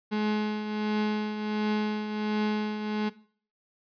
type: tone with tremolo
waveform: 35% pulse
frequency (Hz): 212.2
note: G#3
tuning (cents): +38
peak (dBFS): -22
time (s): 0.11-3.1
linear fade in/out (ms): 20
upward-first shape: triangle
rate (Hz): 1.4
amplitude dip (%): 60
effects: noise-tail reverb RT60 0.5 s tail -19 dB re dry + resampled to 11025 Hz